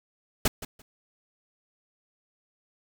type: noise with echo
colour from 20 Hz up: pink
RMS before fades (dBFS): -22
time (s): 0.45-0.48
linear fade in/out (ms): 5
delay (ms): 170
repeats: 2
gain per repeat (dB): -15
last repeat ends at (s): 0.82
effects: none